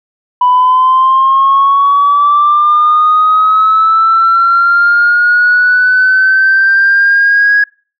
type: linear sweep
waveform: sine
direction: up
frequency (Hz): 987.8 to 1661.2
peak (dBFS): -4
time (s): 0.41-7.64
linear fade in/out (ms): 5
effects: noise-tail reverb RT60 0.4 s tail -26 dB re dry + tanh soft clip ceiling -1 dBFS